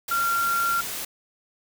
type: tone in noise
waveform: sine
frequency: 1379 Hz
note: F6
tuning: 22 cents flat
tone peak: -21 dBFS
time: 0.11-0.81 s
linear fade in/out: 5 ms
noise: white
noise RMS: -32 dBFS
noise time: 0.08-1.05 s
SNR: +8 dB
effects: none